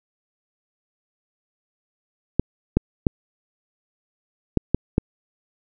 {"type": "clicks", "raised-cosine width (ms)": 3, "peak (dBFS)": -3, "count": 6, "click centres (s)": [2.396, 2.77, 3.068, 4.573, 4.746, 4.981], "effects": []}